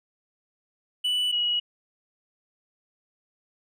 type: tone pair in turn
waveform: triangle / sine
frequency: 2967 / 2913 Hz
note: F#7 / F#7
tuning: +4 / -28 cents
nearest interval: unison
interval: 32 cents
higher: first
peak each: -21 / -22 dBFS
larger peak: first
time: 1.04-1.32 / 1.32-1.6 s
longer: neither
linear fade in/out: 10 ms
effects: none